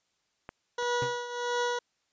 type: clicks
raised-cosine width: 0.5 ms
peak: -25 / -31 dBFS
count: 2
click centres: 0.491 / 0.826 s
type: tone with tremolo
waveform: 20% pulse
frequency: 484.7 Hz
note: B4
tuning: 32 cents flat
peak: -21 dBFS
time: 0.78-1.79 s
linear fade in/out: 5 ms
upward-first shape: triangle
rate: 1.5 Hz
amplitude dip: 75%
type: tone with exponential decay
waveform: 40% pulse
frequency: 130 Hz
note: C3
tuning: 11 cents flat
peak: -30 dBFS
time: 1.02-1.18 s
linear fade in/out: 2 ms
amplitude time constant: 33 ms
effects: white hiss -75 dBFS RMS until 2.12 s + resampled to 16000 Hz